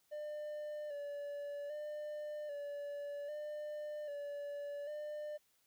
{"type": "tone with vibrato", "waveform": "triangle", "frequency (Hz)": 587.3, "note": "D5", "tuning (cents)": 0, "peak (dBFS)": -39, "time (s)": [0.11, 5.38], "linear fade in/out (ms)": 20, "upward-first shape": "square", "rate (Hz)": 0.63, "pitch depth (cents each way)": 35, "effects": ["white hiss -75 dBFS RMS until 5.66 s"]}